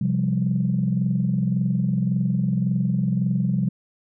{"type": "chord", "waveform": "sine", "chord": "C suspended fourth", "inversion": "none", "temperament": "just", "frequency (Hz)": [130.81, 174.42, 196.22], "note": ["C3", "F3", "G3"], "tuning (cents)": [0, -2, 2], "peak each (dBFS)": -23, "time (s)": [0.01, 3.69], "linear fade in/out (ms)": 5, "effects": ["tanh soft clip ceiling -10 dBFS"]}